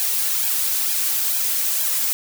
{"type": "noise with flanger", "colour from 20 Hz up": "blue", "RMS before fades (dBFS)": -21, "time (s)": [0, 2.13], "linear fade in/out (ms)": 0, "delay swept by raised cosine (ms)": [1.2, 3.7], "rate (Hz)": 2.2, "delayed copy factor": 0.85, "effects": []}